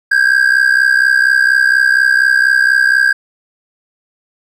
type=ring-modulated tone; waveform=triangle; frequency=1604 Hz; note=G6; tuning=39 cents sharp; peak=-3 dBFS; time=0.11-3.13 s; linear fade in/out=10 ms; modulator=32.1 Hz; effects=none